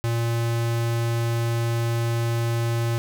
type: tone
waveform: square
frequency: 116.54 Hz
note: A#2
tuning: in tune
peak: -22 dBFS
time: 0.04-2.98 s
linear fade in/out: 0 ms
effects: none